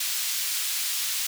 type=high-pass noise; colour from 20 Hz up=pink; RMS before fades=-28 dBFS; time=0-1.27 s; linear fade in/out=5 ms; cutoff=3200 Hz; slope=12 dB/octave; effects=none